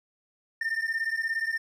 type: beating tone pair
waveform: triangle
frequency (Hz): 1800 / 1817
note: A6 / A#6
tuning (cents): +39 / -45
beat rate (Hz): 17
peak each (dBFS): -27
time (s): 0.61-1.58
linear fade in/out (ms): 5
effects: tanh soft clip ceiling -21 dBFS